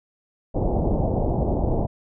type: low-pass noise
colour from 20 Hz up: pink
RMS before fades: -22 dBFS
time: 0.54-1.87 s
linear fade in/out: 20 ms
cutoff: 810 Hz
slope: 48 dB/octave
effects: none